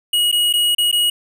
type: tone with dropouts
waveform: square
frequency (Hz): 2899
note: F#7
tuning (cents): -36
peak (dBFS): -14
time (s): 0.13-1.1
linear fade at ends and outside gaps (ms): 5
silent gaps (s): 0.316-0.325 / 0.528-0.536 / 0.749-0.782 / 0.915-0.926
effects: none